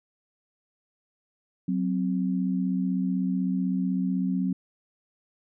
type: tone pair together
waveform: sine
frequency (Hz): 185.63 / 261.6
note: F#3 / C4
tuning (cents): +6 / 0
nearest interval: tritone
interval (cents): 594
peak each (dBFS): -25 / -28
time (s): 1.68-4.53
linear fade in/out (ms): 5
effects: none